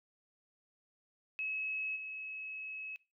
sine tone with level steps, 2574 Hz, E7, 42 cents flat, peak -35 / -41 dBFS, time 1.39-2.96 s, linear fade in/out 0 ms, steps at 1.95 s, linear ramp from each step 20 ms, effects noise-tail reverb RT60 0.3 s tail -22 dB re dry

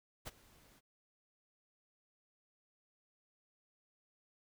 pink noise with ADSR envelope, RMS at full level -43 dBFS, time 0.25-0.81 s, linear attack 26 ms, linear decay 24 ms, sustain -22 dB, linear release 32 ms, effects none

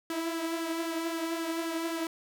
sawtooth tone with flanger, 329.6 Hz, E4, in tune, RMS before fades -33 dBFS, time 0.1-2.07 s, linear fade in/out 2 ms, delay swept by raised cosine 0.6 to 4 ms, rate 3.8 Hz, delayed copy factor +0.5, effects none

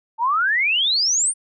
sine exponential sweep, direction up, 877 to 9397 Hz, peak -16 dBFS, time 0.18-1.34 s, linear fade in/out 50 ms, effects none

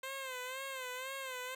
10% pulse tone with vibrato, 521 Hz, C5, 7 cents flat, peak -32 dBFS, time 0.03-1.55 s, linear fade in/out 5 ms, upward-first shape sine, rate 2 Hz, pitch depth 73 cents each way, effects none

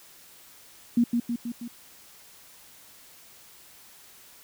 sine tone with echo, 237.2 Hz, A#3, 30 cents sharp, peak -17 dBFS, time 0.97-1.04 s, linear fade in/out 5 ms, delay 160 ms, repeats 4, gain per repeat -4 dB, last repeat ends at 1.68 s, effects white hiss -52 dBFS RMS until 4.43 s

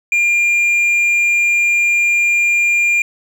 sine tone with hard clipping, 2400 Hz, D7, 37 cents sharp, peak -12 dBFS, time 0.12-3.02 s, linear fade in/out 2 ms, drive 3 dB, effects none

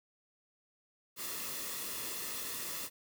white noise with comb filter, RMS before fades -40 dBFS, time 1.16-2.9 s, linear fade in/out 50 ms, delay 1.3 ms, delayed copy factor -0.55, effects none

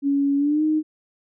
sine tone with pitch glide, 280.5 to 309.4 Hz, C#4 to D#4, +21 to -10 cents, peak -17 dBFS, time 0.02-0.83 s, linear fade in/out 50 ms, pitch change +169 cents, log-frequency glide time 0.37-0.63 s, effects none

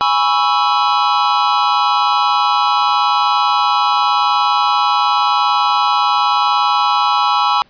square chord, C# minor seventh, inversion second, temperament equal, 830.6 / 987.8 / 1108.7 / 1318.5 Hz, G#5 / B5 / C#6 / E6, 0 / 0 / 0 / 0 cents, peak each -18 dBFS, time 0.01-7.62 s, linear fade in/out 0 ms, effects pink hiss -51 dBFS RMS until 7.69 s + resampled to 11025 Hz

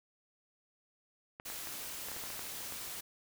clicks, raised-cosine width 0.5 ms, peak -30 dBFS, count 10, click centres 1.399 / 1.501 / 1.672 / 2.086 / 2.117 / 2.165 / 2.238 / 2.303 / 2.393 / 2.723 s
white noise, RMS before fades -43 dBFS, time 1.45-3.01 s, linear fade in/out 10 ms
effects none

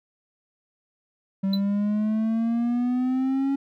triangle exponential sweep, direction up, 192.5 to 277.2 Hz, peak -19 dBFS, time 1.43-3.56 s, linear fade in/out 10 ms
triangle tone with exponential decay, 4000 Hz, B7, 21 cents sharp, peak -23 dBFS, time 1.53-1.61 s, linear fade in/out 5 ms, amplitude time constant 17 ms
effects none

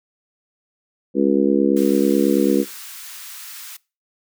harmonic tone, 69.1 Hz, C#2, 5 cents flat, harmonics 3 / 4 / 5 / 6 / 7, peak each -20 / -18 / -19 / -24 / -22 dBFS, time 1.14-2.65 s, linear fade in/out 50 ms
white high-pass noise, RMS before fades -36 dBFS, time 1.76-3.77 s, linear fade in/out 10 ms, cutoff 1100 Hz, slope 24 dB/octave
effects noise-tail reverb RT60 0.3 s tail -22 dB re dry

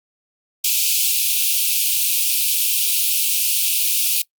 white high-pass noise, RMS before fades -18 dBFS, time 0.64-4.22 s, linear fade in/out 5 ms, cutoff 2400 Hz, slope 96 dB/octave, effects noise-tail reverb RT60 0.1 s tail -23 dB re dry + Opus 48 kbps

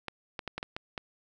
clicks, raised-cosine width 0.3 ms, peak -19 dBFS, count 7, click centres 0.083 / 0.392 / 0.477 / 0.58 / 0.629 / 0.765 / 0.978 s, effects none

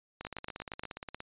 two click trains, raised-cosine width 0.3 ms, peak -22 / -24 dBFS, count 6 / 18, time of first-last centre 0.25-0.835 / 0.21-1.204 s, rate 8.54 / 17.1 Hz, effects resampled to 8000 Hz

